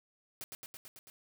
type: noise with echo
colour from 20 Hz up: white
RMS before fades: -43 dBFS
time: 0.41-0.44 s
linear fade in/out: 0 ms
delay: 110 ms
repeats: 6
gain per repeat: -2 dB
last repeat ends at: 1.1 s
effects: none